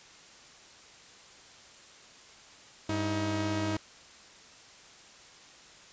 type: tone pair together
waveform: sawtooth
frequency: 100 / 317.5 Hz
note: G2 / D#4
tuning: +35 / +35 cents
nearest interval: octave + minor sixth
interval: 2000 cents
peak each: -29 / -27 dBFS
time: 2.89-3.77 s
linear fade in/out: 5 ms
effects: white hiss -53 dBFS RMS until 5.92 s + resampled to 16000 Hz